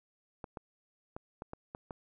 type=clicks; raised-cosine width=1 ms; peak=-27 dBFS; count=7; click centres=0.442 / 0.572 / 1.165 / 1.421 / 1.534 / 1.749 / 1.908 s; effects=none